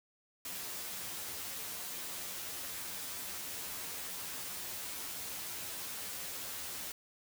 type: noise with comb filter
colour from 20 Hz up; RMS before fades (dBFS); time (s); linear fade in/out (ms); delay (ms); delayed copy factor
white; -42; 0.45-6.92; 2; 11; +0.8
effects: none